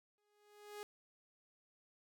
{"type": "tone with exponential growth", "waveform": "sawtooth", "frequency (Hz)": 415.3, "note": "G#4", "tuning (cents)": 0, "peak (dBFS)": -40, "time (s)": [0.18, 0.83], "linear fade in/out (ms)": 0, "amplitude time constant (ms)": 140, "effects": []}